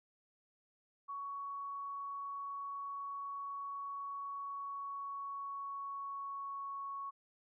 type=tone with pitch glide; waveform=sine; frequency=1118 to 1109 Hz; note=C#6 to C#6; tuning=+14 to 0 cents; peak=-40 dBFS; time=1.08-7.11 s; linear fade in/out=20 ms; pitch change=-14 cents; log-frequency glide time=4.42-6.81 s; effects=none